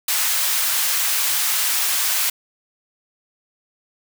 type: high-pass noise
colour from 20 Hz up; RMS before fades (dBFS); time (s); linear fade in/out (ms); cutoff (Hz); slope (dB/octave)
white; -20; 0.08-2.3; 5; 990; 12
effects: none